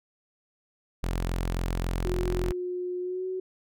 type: tone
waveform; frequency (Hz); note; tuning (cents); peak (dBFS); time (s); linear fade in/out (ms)
sawtooth; 43.65; F1; 0; -23; 1.03-2.52; 0
type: tone with pitch glide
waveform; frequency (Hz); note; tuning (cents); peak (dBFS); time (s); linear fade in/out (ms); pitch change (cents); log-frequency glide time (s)
sine; 360 to 372.7; F#4 to F#4; -47 to +13; -29; 2.05-3.4; 5; +60; 3.01-3.26
type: clicks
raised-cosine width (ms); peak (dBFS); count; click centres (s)
0.5; -31; 6; 2.281 / 2.317 / 2.366 / 2.444 / 2.48 / 2.52
effects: none